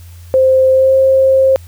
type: tone with pitch glide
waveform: sine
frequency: 523.3 to 531.2 Hz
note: C5 to C5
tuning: 0 to +26 cents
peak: -6 dBFS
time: 0.34-1.56 s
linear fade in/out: 0 ms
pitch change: +26 cents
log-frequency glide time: 0.71-0.94 s
effects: added 86 Hz sine -32 dBFS peak until 1.67 s + white hiss -46 dBFS RMS until 1.67 s